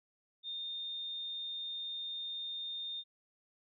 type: tone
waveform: sine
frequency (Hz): 3642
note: A#7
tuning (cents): -41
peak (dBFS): -38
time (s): 0.43-3.04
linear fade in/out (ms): 50
effects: none